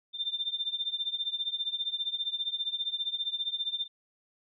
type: tone with tremolo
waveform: sine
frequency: 3588 Hz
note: A7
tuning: 33 cents sharp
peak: -26 dBFS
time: 0.13-3.88 s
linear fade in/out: 50 ms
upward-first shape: triangle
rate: 15 Hz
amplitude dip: 95%
effects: none